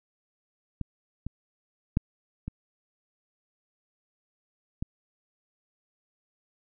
clicks, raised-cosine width 5 ms, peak -19 / -21 / -10 / -21 / -18 dBFS, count 5, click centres 0.813 / 1.266 / 1.971 / 2.48 / 4.825 s, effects none

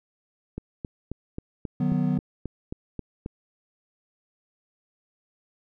click train, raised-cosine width 3 ms, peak -19 dBFS, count 11, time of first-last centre 0.58-3.261 s, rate 3.73 Hz
triangle chord, B major, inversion first, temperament equal with one note detuned, 152.71 / 185 / 246.9 Hz, D#3 / F#3 / B3, -32 / 0 / 0 cents, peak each -24 dBFS, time 1.8-2.18 s, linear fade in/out 5 ms
effects none

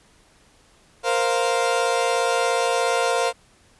30% pulse chord, Bb suspended second, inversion none, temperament equal, 466.2 / 523.3 / 698.5 Hz, Bb4 / C5 / F5, 0 / 0 / 0 cents, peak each -21 dBFS, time 1.03-3.33 s, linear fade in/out 50 ms, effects pink hiss -56 dBFS RMS until 3.79 s + resampled to 24000 Hz

